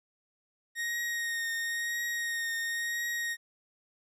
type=tone with vibrato; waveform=40% pulse; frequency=1864.7 Hz; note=A#6; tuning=in tune; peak=-30 dBFS; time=0.75-3.37 s; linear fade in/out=50 ms; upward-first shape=triangle; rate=0.97 Hz; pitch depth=25 cents each way; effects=resampled to 32000 Hz + 12-bit